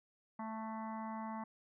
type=harmonic tone with a mistuned harmonic; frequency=220.8 Hz; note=A3; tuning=6 cents sharp; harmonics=1 / 3 / 4 / 5 / 6 / 7 / 8 / 9; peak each=-43 / -51 / -45 / -49 / -61 / -62 / -63 / -59 dBFS; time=0.39-1.44 s; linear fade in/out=5 ms; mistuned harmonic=7; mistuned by=-21 cents; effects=none